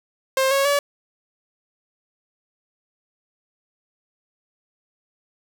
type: tone with pitch steps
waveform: sawtooth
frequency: 530 / 550 / 570.7 Hz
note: C5 / C#5 / D5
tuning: +22 / -14 / -50 cents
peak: -13 dBFS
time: 0.37-0.79 s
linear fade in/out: 2 ms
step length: 140 ms
effects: none